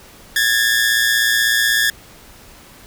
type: tone pair together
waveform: sawtooth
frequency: 1660 / 1776.2 Hz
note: G#6 / A6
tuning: -1 / +16 cents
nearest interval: minor second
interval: 117 cents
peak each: -13 dBFS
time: 0.36-1.9 s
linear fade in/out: 2 ms
effects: pink hiss -43 dBFS RMS until 2.86 s